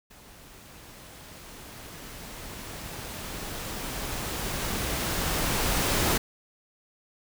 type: noise with level ramp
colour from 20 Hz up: pink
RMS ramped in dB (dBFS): -51 to -24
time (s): 0.1-6.18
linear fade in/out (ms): 10
effects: none